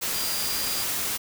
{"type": "tone in noise", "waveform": "sine", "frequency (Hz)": 4800, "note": "D8", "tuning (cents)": 37, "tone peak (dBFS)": -32, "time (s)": [0.13, 0.84], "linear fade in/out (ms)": 20, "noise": "white", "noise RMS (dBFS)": -28, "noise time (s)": [0.01, 1.18], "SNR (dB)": -7, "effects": []}